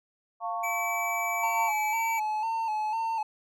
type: chord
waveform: sine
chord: F augmented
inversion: none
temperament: equal with one note detuned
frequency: 698.5 / 899 / 1108.7 Hz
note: F5 / A5 / C#6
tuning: 0 / +37 / 0 cents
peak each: -32 / -35 / -34 dBFS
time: 0.4-1.73 s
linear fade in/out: 50 ms
type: tone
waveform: square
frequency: 2300 Hz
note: D7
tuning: 37 cents flat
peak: -31 dBFS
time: 0.63-2.2 s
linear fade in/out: 10 ms
type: tone with vibrato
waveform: triangle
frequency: 880 Hz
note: A5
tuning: in tune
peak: -25 dBFS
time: 1.43-3.23 s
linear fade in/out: 5 ms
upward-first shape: square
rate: 2 Hz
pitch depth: 47 cents each way
effects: none